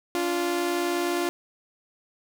sawtooth tone pair together, 288.7 / 348.5 Hz, D4 / F4, -30 / -4 cents, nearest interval minor third, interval 326 cents, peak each -27 / -21 dBFS, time 0.15-1.29 s, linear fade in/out 0 ms, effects none

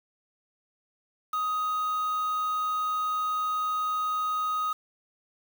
triangle tone with quantisation, 1252 Hz, D#6, 10 cents sharp, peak -24 dBFS, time 1.33-4.73 s, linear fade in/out 5 ms, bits 7, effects none

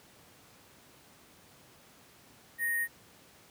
sine tone with sample-and-hold, 1864.7 Hz, A#6, in tune, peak -28 dBFS, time 2.58-2.88 s, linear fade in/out 50 ms, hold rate 11025 Hz, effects pink hiss -58 dBFS RMS until 3.5 s + high-pass 100 Hz 12 dB/octave

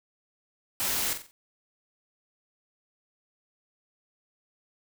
white noise with echo, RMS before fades -29 dBFS, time 0.8-1.13 s, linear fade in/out 0 ms, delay 45 ms, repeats 4, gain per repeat -8 dB, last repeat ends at 1.31 s, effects none

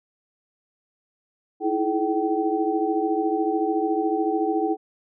sine tone cluster, 319.6 / 333.4 / 425.9 / 770 Hz, D#4 / E4 / G#4 / G5, +47 / +20 / +44 / -31 cents, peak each -26 dBFS, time 1.6-4.77 s, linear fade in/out 50 ms, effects none

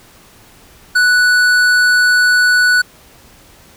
triangle tone with tanh clipping, 1480 Hz, F#6, in tune, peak -10 dBFS, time 0.95-2.82 s, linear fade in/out 10 ms, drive 17 dB, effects pink hiss -44 dBFS RMS until 3.76 s

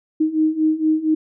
sine beating tone pair, 310.4 / 314.7 Hz, D#4 / D#4, -4 / +20 cents, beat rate 4.3 Hz, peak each -20 / -17 dBFS, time 0.2-1.15 s, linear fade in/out 10 ms, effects none

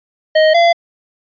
square tone pair in turn, 625 / 683.2 Hz, D#5 / F5, +8 / -38 cents, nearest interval major second, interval 154 cents, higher second, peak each -8 dBFS, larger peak neither, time 0.35-0.54 / 0.54-0.73 s, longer neither, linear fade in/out 10 ms, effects resampled to 11025 Hz

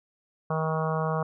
harmonic tone, 158.6 Hz, D#3, 33 cents sharp, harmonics 1 / 3 / 4 / 5 / 6 / 7 / 8 / 9, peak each -28 / -32 / -33 / -35 / -38 / -33 / -38 / -41 dBFS, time 0.5-1.23 s, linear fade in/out 5 ms, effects none

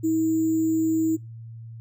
sine tone with sample-and-hold, 320.5 Hz, E4, 49 cents flat, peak -19 dBFS, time 0.03-1.17 s, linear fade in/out 20 ms, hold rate 7350 Hz, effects noise-tail reverb RT60 0.2 s tail -21 dB re dry + added 114 Hz sine -37 dBFS peak until 1.8 s

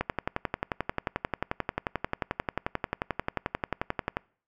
click train, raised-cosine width 0.5 ms, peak -12 dBFS, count 48, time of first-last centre 0.01-4.169 s, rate 11.3 Hz, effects noise-tail reverb RT60 0.5 s tail -26 dB re dry

